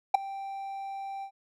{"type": "tone with ADSR envelope", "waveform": "triangle", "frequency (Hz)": 784, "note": "G5", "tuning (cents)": 0, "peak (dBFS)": -11, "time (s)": [0.14, 1.31], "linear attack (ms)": 8, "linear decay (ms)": 8, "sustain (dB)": -22, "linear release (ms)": 80, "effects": []}